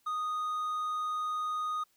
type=tone; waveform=triangle; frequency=1240 Hz; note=D#6; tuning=6 cents flat; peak=-29 dBFS; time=0.06-1.84 s; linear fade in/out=10 ms; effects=white hiss -71 dBFS RMS until 1.96 s